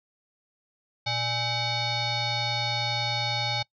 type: tone with frequency modulation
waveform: sine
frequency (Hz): 2255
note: C#7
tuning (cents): +29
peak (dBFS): -25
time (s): 1.06-3.63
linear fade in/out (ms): 10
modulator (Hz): 712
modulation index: 3.5
effects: noise-tail reverb RT60 0.1 s tail -22 dB re dry